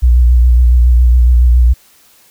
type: tone with vibrato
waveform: sine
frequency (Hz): 60.8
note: B1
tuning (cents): -26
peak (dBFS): -3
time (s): 0.02-1.74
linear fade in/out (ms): 20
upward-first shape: triangle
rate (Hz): 7.2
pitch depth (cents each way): 59
effects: tanh soft clip ceiling 0 dBFS + white hiss -47 dBFS RMS until 2.3 s